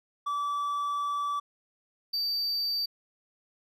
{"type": "tone pair in turn", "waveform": "triangle", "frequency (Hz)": [1155, 4631], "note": ["D6", "D8"], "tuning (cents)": [-29, -25], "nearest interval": "2 octaves", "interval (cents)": 2404, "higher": "second", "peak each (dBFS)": -26, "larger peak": "neither", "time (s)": [[0.26, 1.4], [2.13, 2.86]], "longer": "first", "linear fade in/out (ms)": 10, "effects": []}